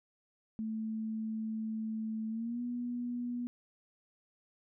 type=tone with pitch glide; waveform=sine; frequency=220 to 242.7 Hz; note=A3 to B3; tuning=0 to -30 cents; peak=-34 dBFS; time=0.59-3.47 s; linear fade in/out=0 ms; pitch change=+170 cents; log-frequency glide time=2.29-2.61 s; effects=none